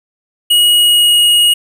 square tone with pitch glide, 2899 to 2882 Hz, F#7 to F#7, -36 to -46 cents, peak -7 dBFS, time 0.5-1.54 s, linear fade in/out 10 ms, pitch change -10 cents, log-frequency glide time 0.76-1.26 s, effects 8-bit

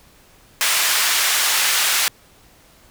pink band-pass noise, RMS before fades -18 dBFS, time 0.61-2.08 s, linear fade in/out 0 ms, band 1500 to 16000 Hz, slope 12 dB/octave, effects pink hiss -51 dBFS RMS until 2.9 s

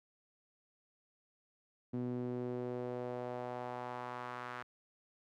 sawtooth tone with band-pass filter sweep, 123.47 Hz, B2, in tune, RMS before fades -41 dBFS, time 1.93-4.63 s, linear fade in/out 10 ms, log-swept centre 260 to 1400 Hz, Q 1.9, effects none

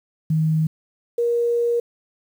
sine tone pair in turn, 157.8 / 472.9 Hz, D#3 / A#4, +25 / +25 cents, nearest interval octave + perfect fifth, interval 1900 cents, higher second, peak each -16 / -17 dBFS, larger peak first, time 0.3-0.67 / 1.18-1.8 s, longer second, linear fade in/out 5 ms, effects 8-bit

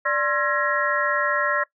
sine tone cluster, 587 / 1067 / 1355 / 1670 / 1885 Hz, D5 / C6 / E6 / G#6 / A#6, -1 / +34 / +47 / +9 / +19 cents, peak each -26 dBFS, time 0.05-1.64 s, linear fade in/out 10 ms, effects noise-tail reverb RT60 0.1 s tail -21 dB re dry

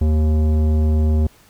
triangle tone with tanh clipping, 77.3 Hz, D#2, 11 cents flat, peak -15 dBFS, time 0.01-1.27 s, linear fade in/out 5 ms, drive 18 dB, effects pink hiss -51 dBFS RMS until 1.49 s

